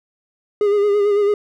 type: tone with vibrato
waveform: triangle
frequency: 409.6 Hz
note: G#4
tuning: 24 cents flat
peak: -11 dBFS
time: 0.61-1.34 s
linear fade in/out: 2 ms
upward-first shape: sine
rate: 9 Hz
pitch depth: 40 cents each way
effects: none